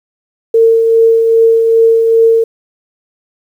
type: tone with tremolo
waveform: sine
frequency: 454.3 Hz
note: A#4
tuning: 45 cents flat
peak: -3 dBFS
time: 0.54-2.44 s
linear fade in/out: 5 ms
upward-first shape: triangle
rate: 2.5 Hz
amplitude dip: 40%
effects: 7-bit